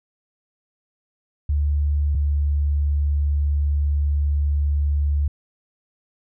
sine tone pair in turn, 73 / 72.54 Hz, D2 / D2, -10 / -21 cents, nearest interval unison, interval 11 cents, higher first, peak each -17 dBFS, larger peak neither, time 1.49-2.15 / 2.15-5.28 s, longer second, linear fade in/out 5 ms, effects none

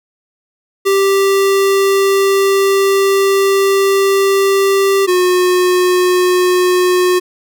square tone pair in turn, 392 / 362.4 Hz, G4 / F#4, 0 / -36 cents, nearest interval minor second, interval 136 cents, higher first, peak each -10 dBFS, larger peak neither, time 0.85-5.07 / 5.07-7.2 s, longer first, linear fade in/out 20 ms, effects none

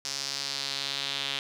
sawtooth tone with band-pass filter sweep, 138.59 Hz, C#3, in tune, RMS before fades -33 dBFS, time 0.05-1.39 s, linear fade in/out 0 ms, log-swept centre 5400 to 3400 Hz, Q 3.1, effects none

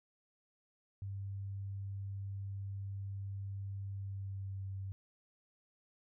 sine tone with pitch glide, 98.5 to 96.75 Hz, G2 to G2, +9 to -22 cents, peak -39 dBFS, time 1.02-4.92 s, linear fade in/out 0 ms, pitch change -31 cents, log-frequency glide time 3.91-4.67 s, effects none

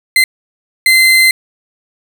35% pulse tone bursts at uneven times, 2068 Hz, C7, 21 cents flat, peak -4 dBFS, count 2, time 0.16-0.24 / 0.86-1.31 s, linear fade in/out 2 ms, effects none

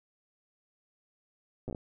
slowing click train, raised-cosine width 2 ms, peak -25 dBFS, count 6, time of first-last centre 1.68-1.748 s, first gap 8 ms, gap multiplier 1.27, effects none

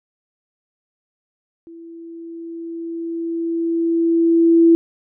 sine tone with level ramp, 333.1 Hz, E4, 18 cents sharp, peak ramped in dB -36 to -7 dBFS, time 1.67-4.75 s, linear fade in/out 0 ms, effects none

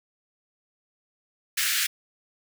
pink high-pass noise, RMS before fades -25 dBFS, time 1.57-1.87 s, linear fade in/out 10 ms, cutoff 1500 Hz, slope 48 dB/octave, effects none

